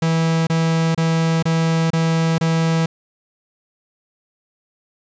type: tone bursts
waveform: 45% pulse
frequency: 163.3 Hz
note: E3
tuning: 16 cents flat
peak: -15 dBFS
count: 6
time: 0.02-2.86 s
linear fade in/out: 5 ms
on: 450 ms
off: 28 ms
effects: resampled to 16000 Hz + 8-bit